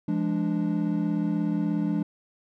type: chord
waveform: triangle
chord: D diminished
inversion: first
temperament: equal with one note detuned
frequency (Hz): 171.02 / 207.7 / 293.7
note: F3 / Ab3 / D4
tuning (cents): -36 / 0 / 0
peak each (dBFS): -26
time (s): 0.08-2.03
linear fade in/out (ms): 5
effects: none